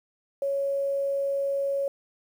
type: tone with quantisation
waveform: sine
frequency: 555 Hz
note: C#5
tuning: 2 cents sharp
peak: -24 dBFS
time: 0.42-1.88 s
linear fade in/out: 2 ms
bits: 9
effects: none